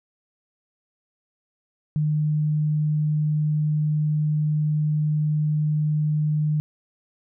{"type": "tone", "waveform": "sine", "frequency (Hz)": 151.8, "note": "D#3", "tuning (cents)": -42, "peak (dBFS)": -19, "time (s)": [1.96, 6.6], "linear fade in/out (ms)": 0, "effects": []}